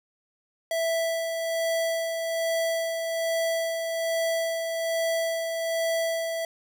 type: tone with tremolo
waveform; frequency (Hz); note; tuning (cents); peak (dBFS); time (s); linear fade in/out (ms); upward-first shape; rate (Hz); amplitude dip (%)
square; 659.3; E5; 0; -24; 0.71-6.45; 2; sine; 1.2; 40
effects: none